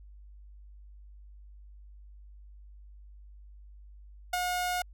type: tone with ADSR envelope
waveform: sawtooth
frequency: 720 Hz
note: F#5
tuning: 47 cents flat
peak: -22 dBFS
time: 4.33-4.82 s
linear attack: 6 ms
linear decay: 20 ms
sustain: -3 dB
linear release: 3 ms
effects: added 50 Hz sine -48 dBFS peak until 4.93 s